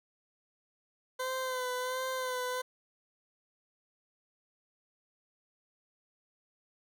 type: tone with vibrato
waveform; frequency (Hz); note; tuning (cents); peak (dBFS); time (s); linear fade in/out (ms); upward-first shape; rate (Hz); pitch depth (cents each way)
20% pulse; 510; C5; -44; -28; 1.19-2.62; 10; sine; 1.4; 34
effects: none